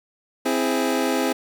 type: chord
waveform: 25% pulse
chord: C augmented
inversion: none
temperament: equal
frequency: 261.6 / 329.6 / 415.3 Hz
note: C4 / E4 / G#4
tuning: 0 / 0 / 0 cents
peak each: -19 / -22 / -22 dBFS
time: 0.45-1.33 s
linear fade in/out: 10 ms
effects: none